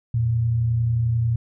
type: tone pair together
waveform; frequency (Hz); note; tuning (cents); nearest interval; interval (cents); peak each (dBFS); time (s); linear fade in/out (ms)
sine; 85.25 / 116.54; F2 / A#2; -41 / 0; perfect fourth; 541; -30 / -18; 0.14-1.36; 5
effects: none